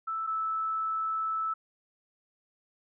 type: tone pair in turn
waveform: sine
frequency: 1318.5 / 1311.1 Hz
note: E6 / E6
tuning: 0 / -10 cents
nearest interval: unison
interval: 10 cents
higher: first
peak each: -30 / -28 dBFS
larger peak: second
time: 0.07-0.27 / 0.27-1.54 s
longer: second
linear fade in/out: 10 ms
effects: none